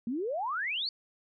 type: exponential sweep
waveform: sine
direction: up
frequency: 220.3 to 4652 Hz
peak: -30 dBFS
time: 0.07-0.89 s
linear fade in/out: 2 ms
effects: none